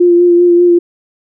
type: tone with vibrato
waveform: sine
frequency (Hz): 349.4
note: F4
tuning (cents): +1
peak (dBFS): -4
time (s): 0-0.79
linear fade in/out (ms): 10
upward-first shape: sine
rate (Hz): 5.1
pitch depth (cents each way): 21
effects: none